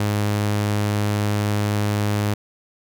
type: tone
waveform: sawtooth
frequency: 103.83 Hz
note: G#2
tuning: in tune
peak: -15 dBFS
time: 0-2.34 s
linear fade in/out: 5 ms
effects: none